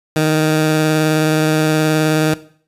15% pulse tone with vibrato, 155.56 Hz, D#3, in tune, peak -6 dBFS, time 0.16-2.34 s, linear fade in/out 2 ms, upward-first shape triangle, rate 19 Hz, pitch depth 17 cents each way, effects noise-tail reverb RT60 0.5 s tail -17 dB re dry + resampled to 32000 Hz

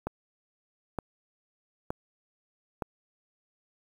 click train, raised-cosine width 1 ms, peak -17 dBFS, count 4, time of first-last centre 0.07-2.822 s, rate 1.09 Hz, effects 8-bit

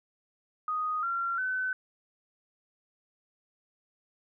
sine tone with pitch steps, 1244.5 / 1372.9 / 1514.6 Hz, D#6 / F6 / F#6, 0 / -30 / +40 cents, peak -28 dBFS, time 0.68-1.73 s, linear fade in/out 2 ms, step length 350 ms, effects none

